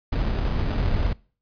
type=noise with sample-and-hold; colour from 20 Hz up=brown; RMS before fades=-23 dBFS; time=0.12-1.13 s; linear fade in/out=5 ms; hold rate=2100 Hz; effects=noise-tail reverb RT60 0.4 s tail -23 dB re dry + resampled to 11025 Hz